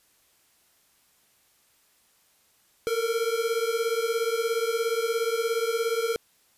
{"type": "beating tone pair", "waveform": "square", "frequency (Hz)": [450, 467], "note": ["A4", "A#4"], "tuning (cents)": [39, 3], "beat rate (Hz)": 17, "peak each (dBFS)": -28, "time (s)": [2.87, 6.16], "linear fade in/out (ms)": 0, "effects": ["white hiss -64 dBFS RMS until 6.57 s", "resampled to 32000 Hz"]}